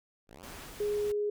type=exponential sweep; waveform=5% pulse; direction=up; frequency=43.65 to 394.9 Hz; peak=-38 dBFS; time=0.27-0.68 s; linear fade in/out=50 ms
type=noise; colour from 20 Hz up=pink; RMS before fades=-47 dBFS; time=0.43-1.12 s; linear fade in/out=5 ms
type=tone; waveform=sine; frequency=415.3 Hz; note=G#4; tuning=in tune; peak=-28 dBFS; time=0.8-1.3 s; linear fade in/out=5 ms
effects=none